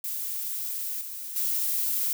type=noise with level steps; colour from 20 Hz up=violet; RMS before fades=-32 / -37 / -27 dBFS; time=0.04-2.13 s; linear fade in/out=2 ms; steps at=1.01 / 1.36 s; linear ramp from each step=2 ms; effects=none